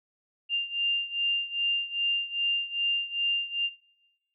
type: beating tone pair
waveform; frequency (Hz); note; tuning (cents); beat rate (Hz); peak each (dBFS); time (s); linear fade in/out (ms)
sine; 2794 / 2796.5; F7 / F7; 0 / +2; 2.5; -28 / -30; 0.49-3.7; 50
effects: noise-tail reverb RT60 1.0 s tail -20 dB re dry